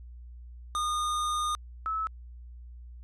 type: tone pair in turn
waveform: square / sine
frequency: 1223 / 1300.6 Hz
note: D#6 / E6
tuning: -30 / -24 cents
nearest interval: minor second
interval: 106 cents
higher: second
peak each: -28 dBFS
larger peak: neither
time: 0.75-1.55 / 1.86-2.07 s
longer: first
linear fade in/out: 0 ms
effects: added 60 Hz sine -43 dBFS peak until 3.03 s + resampled to 24000 Hz